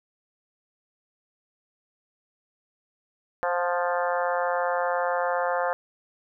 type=harmonic tone with a mistuned harmonic; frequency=175.4 Hz; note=F3; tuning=8 cents sharp; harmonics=3 / 4 / 5 / 6 / 7 / 8 / 9 / 10; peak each=-27 / -29 / -31 / -33 / -34 / -35 / -36 / -37 dBFS; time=3.43-5.73 s; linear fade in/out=0 ms; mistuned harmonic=4; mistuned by=+18 cents; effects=none